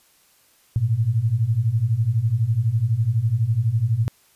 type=beating tone pair; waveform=sine; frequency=106 / 118 Hz; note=G#2 / A#2; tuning=+36 / +22 cents; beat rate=12 Hz; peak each=-22 / -19 dBFS; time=0.76-4.08 s; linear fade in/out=0 ms; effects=white hiss -58 dBFS RMS until 4.35 s + resampled to 32000 Hz